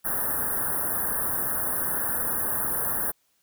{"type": "band-stop noise", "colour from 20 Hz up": "white", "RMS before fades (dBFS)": -27, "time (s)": [0.04, 3.12], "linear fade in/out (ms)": 20, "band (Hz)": [1800, 9500], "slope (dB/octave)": 96, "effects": ["white hiss -69 dBFS RMS until 3.42 s"]}